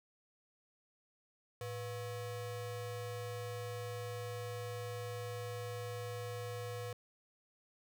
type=ring-modulated tone; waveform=square; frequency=300 Hz; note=D4; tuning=37 cents sharp; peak=-38 dBFS; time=1.61-6.93 s; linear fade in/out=2 ms; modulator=190 Hz; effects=none